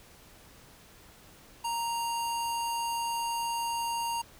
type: tone with low-pass filter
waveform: square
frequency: 932.3 Hz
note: A#5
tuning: in tune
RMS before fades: -32 dBFS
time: 1.64-4.22 s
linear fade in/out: 10 ms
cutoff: 11000 Hz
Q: 1.7
effects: pink hiss -55 dBFS RMS until 4.39 s